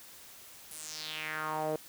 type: tone with band-pass filter sweep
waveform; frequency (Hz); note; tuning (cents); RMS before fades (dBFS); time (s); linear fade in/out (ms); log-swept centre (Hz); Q
sawtooth; 155.4; D#3; -2; -37; 0.71-1.76; 2; 11000 to 500; 3.5
effects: white hiss -52 dBFS RMS until 1.88 s